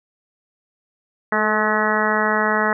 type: harmonic tone with a mistuned harmonic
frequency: 213.8 Hz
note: A3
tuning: 49 cents flat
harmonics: 1 / 2 / 3 / 4 / 5 / 6 / 7 / 8 / 9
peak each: -25 / -25 / -25 / -25 / -25 / -25 / -25 / -25 / -25 dBFS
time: 1.32-2.73 s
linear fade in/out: 2 ms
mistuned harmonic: 2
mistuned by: +28 cents
effects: none